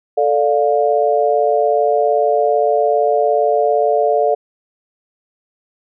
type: chord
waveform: sine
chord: D minor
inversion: second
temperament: just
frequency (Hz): 440.5 / 587.3 / 704.8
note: A4 / D5 / F5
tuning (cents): +2 / 0 / +16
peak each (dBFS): -16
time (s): 0.17-4.35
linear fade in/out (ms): 10
effects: none